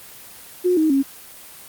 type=tone with pitch steps; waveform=sine; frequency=360.8 / 314.1 / 273.4 Hz; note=F#4 / D#4 / C#4; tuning=-44 / +16 / -24 cents; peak=-14 dBFS; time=0.64-1.03 s; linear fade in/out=20 ms; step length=130 ms; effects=white hiss -41 dBFS RMS until 1.68 s + Opus 24 kbps